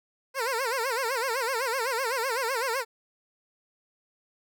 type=tone with vibrato; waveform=15% pulse; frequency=493.9 Hz; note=B4; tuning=in tune; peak=-20 dBFS; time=0.34-2.85 s; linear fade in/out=50 ms; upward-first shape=sine; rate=7.9 Hz; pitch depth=180 cents each way; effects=none